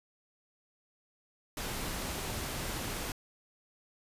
pink noise, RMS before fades -37 dBFS, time 1.57-3.12 s, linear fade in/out 2 ms, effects resampled to 32000 Hz

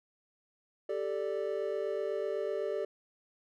triangle chord, G suspended second, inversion none, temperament equal, 392 / 440 / 587.3 Hz, G4 / A4 / D5, 0 / 0 / 0 cents, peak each -34 dBFS, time 0.89-2.85 s, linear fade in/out 5 ms, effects none

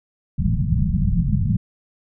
white low-pass noise, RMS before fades -19 dBFS, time 0.38-1.57 s, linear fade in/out 10 ms, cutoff 210 Hz, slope 96 dB/octave, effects none

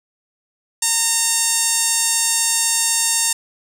sawtooth tone with band-pass filter, 916 Hz, A#5, 31 cents flat, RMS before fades -18 dBFS, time 0.82-3.33 s, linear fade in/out 5 ms, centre 8200 Hz, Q 2.6, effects none

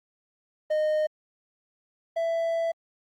triangle tone pair in turn, 615 / 663.8 Hz, D#5 / E5, -20 / +12 cents, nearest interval minor second, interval 132 cents, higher second, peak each -20 / -22 dBFS, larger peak first, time 0.7-1.07 / 2.16-2.72 s, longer second, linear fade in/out 10 ms, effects Opus 24 kbps

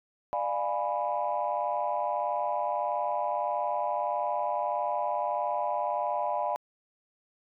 sine chord, D diminished seventh, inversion none, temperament equal with one note detuned, 596.9 / 698.5 / 830.6 / 987.8 Hz, D5 / F5 / Ab5 / Cb6, +28 / 0 / 0 / 0 cents, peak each -32 dBFS, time 0.33-6.56 s, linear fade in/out 0 ms, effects tanh soft clip ceiling -18 dBFS

